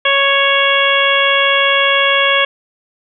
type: harmonic tone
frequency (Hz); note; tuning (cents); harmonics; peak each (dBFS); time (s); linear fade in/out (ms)
554.4; C#5; 0; 1 / 2 / 3 / 4 / 5 / 6; -17 / -17 / -17 / -17 / -17 / -17; 0.05-2.45; 5
effects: none